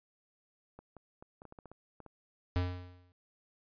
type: clicks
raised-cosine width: 1 ms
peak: -36 dBFS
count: 11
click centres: 0.79 / 0.967 / 1.225 / 1.419 / 1.453 / 1.524 / 1.588 / 1.657 / 1.716 / 2.003 / 2.063 s
type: tone with exponential decay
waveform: square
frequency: 89.8 Hz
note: F2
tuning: 49 cents sharp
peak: -27 dBFS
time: 2.56-3.12 s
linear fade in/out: 0 ms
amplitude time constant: 120 ms
effects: resampled to 11025 Hz